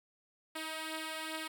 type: beating tone pair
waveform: 5% pulse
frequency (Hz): 316.1 / 318.6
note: D#4 / D#4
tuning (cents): +27 / +41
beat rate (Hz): 2.5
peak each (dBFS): -28 / -33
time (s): 0.55-1.48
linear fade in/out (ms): 10
effects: none